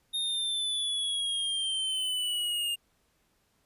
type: exponential sweep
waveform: square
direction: down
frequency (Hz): 3700 to 2814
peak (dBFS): -29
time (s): 0.13-2.76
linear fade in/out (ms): 20
effects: pink hiss -71 dBFS RMS until 3.65 s + resampled to 32000 Hz